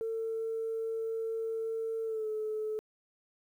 sine tone with pitch glide, 449.6 to 431.5 Hz, A4 to A4, +37 to -34 cents, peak -31 dBFS, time 0.01-2.79 s, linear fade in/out 0 ms, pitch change -71 cents, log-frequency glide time 2.04-2.27 s, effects tanh soft clip ceiling -27 dBFS + 11-bit

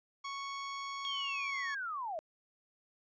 sawtooth tone, 1108.7 Hz, C#6, in tune, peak -35 dBFS, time 0.24-1.75 s, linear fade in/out 10 ms
sine linear sweep, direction down, 3322 to 605 Hz, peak -36 dBFS, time 1.05-2.19 s, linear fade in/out 0 ms
effects resampled to 16000 Hz

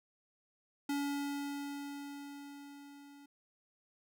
square tone with level ramp, 284 Hz, C#4, 42 cents sharp, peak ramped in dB -33 to -55 dBFS, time 0.89-3.26 s, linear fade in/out 5 ms, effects none

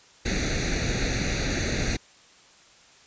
pink noise with comb filter, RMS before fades -26 dBFS, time 0.25-1.97 s, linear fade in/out 10 ms, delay 0.48 ms, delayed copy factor +0.85, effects white hiss -54 dBFS RMS until 3.06 s + resampled to 16000 Hz

